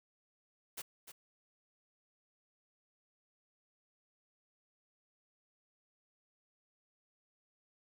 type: noise with echo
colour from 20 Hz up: white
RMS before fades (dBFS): -43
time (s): 0.77-0.82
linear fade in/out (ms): 10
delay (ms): 300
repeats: 1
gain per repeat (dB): -9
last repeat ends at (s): 1.12
effects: none